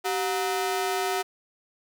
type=ring-modulated tone; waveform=sawtooth; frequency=554.4 Hz; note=C#5; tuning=in tune; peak=-18 dBFS; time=0.04-1.23 s; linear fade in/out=20 ms; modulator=170 Hz; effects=none